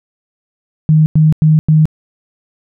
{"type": "tone bursts", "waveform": "sine", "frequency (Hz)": 155.56, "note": "D#3", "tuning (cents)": 0, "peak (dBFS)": -5, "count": 4, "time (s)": [0.89, 1.855], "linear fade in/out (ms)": 0, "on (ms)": 170, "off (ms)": 95, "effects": []}